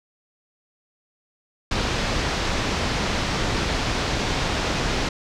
pink low-pass noise, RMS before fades -24 dBFS, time 1.71-5.09 s, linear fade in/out 5 ms, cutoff 5900 Hz, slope 24 dB/octave, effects none

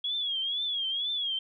sine tone with vibrato, 3325 Hz, G#7, 1 cent sharp, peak -28 dBFS, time 0.04-1.39 s, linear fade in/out 5 ms, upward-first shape triangle, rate 2.1 Hz, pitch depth 130 cents each way, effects none

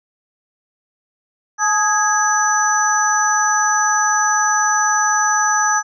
sine tone cluster, 851 / 1254 / 1652 / 5980 Hz, G#5 / D#6 / G#6 / F#8, +42 / +13 / -10 / +17 cents, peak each -19 dBFS, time 1.58-5.83 s, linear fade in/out 50 ms, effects none

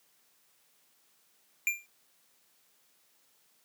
square tone with exponential decay, 2383 Hz, D7, 25 cents sharp, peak -23 dBFS, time 1.67-1.86 s, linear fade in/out 1 ms, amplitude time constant 40 ms, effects white hiss -68 dBFS RMS until 3.64 s + high-pass 150 Hz 12 dB/octave

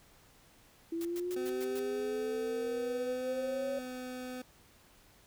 sine linear sweep, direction up, 329.4 to 554.4 Hz, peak -33 dBFS, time 0.92-3.79 s, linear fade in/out 5 ms
white noise bursts, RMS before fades -47 dBFS, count 6, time 1.01-1.794 s, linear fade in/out 0 ms, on 39 ms, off 110 ms
25% pulse tone with pitch glide, 255.7 to 252.9 Hz, C4 to B3, -40 to +41 cents, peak -36 dBFS, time 1.36-4.42 s, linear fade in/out 5 ms, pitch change -19 cents, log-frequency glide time 2.05-4.18 s
effects pink hiss -62 dBFS RMS until 5.26 s

